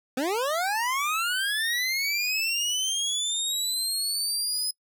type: linear sweep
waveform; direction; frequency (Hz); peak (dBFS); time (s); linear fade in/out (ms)
25% pulse; up; 243.7 to 5070; -21; 0.17-4.71; 5
effects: noise-tail reverb RT60 0.1 s tail -26 dB re dry